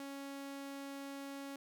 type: tone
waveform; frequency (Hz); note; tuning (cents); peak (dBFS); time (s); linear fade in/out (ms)
sawtooth; 277.2; C#4; 0; -40; 0-1.56; 2
effects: none